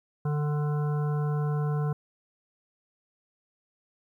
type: harmonic tone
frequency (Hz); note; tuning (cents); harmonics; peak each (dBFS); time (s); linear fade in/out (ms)
148.3; D3; +17; 1 / 3 / 5 / 7 / 9 / 10; -25 / -36 / -41 / -42 / -45 / -50; 0.25-1.93; 5
effects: 11-bit